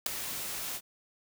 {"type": "noise with ADSR envelope", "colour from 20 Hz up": "white", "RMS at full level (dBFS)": -24, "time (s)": [0.06, 0.81], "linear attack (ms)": 4, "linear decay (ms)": 5, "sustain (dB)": -13, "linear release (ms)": 53, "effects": []}